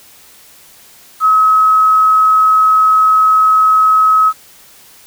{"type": "tone with quantisation", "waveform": "sine", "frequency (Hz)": 1280, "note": "D#6", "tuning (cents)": 49, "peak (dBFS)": -6, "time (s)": [1.2, 4.33], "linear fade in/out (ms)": 50, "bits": 6, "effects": ["white hiss -42 dBFS RMS until 5.06 s"]}